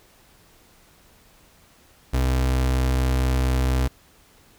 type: tone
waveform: 35% pulse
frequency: 64.3 Hz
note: C2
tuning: 30 cents flat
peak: -17 dBFS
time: 2.13-3.88 s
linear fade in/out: 10 ms
effects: pink hiss -55 dBFS RMS until 4.58 s